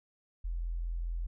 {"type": "tone", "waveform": "sine", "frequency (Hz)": 42.38, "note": "E1", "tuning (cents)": 49, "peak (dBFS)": -32, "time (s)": [0.44, 1.27], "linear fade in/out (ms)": 10, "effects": []}